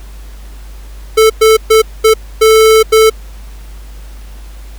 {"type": "tone bursts at uneven times", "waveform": "square", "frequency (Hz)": 440, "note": "A4", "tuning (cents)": 0, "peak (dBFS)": -4, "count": 6, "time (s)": [[1.17, 1.3], [1.41, 1.57], [1.7, 1.82], [2.04, 2.14], [2.41, 2.83], [2.92, 3.1]], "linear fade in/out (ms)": 10, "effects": ["added 50 Hz sine -27 dBFS peak until 4.78 s", "pink hiss -41 dBFS RMS until 4.78 s"]}